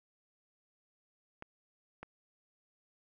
clicks, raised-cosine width 0.5 ms, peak -29 dBFS, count 2, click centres 1.424 / 2.03 s, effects none

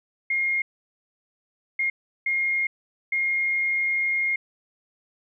sine tone bursts at uneven times, 2136 Hz, C7, 35 cents sharp, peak -21 dBFS, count 4, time 0.3-0.62 / 1.79-1.9 / 2.26-2.67 / 3.12-4.36 s, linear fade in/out 5 ms, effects none

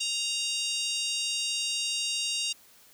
harmonic tone with a mistuned harmonic, 932.3 Hz, A#5, in tune, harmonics 3 / 4 / 5 / 6 / 7 / 8 / 9 / 10, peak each -32 / -34 / -36 / -38 / -39 / -40 / -41 / -42 dBFS, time 0-2.53 s, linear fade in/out 10 ms, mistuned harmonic 5, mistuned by +18 cents, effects white hiss -57 dBFS RMS until 2.93 s

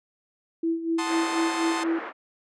sine tone with tremolo, 330 Hz, E4, 2 cents sharp, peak -21 dBFS, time 0.63-1.99 s, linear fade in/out 5 ms, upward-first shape sine, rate 4.1 Hz, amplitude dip 70%
sawtooth chord, F# diminished seventh, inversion none, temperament equal, 740 / 880 / 1046.5 / 1244.5 Hz, F#5 / A5 / C6 / Eb6, 0 / 0 / 0 / 0 cents, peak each -33 / -28 / -28 / -32 dBFS, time 0.98-1.84 s, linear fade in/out 10 ms
white band-pass noise, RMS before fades -36 dBFS, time 1.05-2.13 s, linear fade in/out 50 ms, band 300 to 1800 Hz, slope 24 dB/octave
effects resampled to 22050 Hz

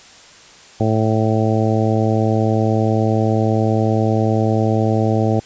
harmonic tone, 110 Hz, A2, in tune, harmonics 1 / 2 / 3 / 4 / 5 / 6 / 7, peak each -17 / -20 / -22 / -23 / -24 / -25 / -25 dBFS, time 0.8-5.4 s, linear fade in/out 5 ms, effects white hiss -43 dBFS RMS until 5.45 s + resampled to 16000 Hz

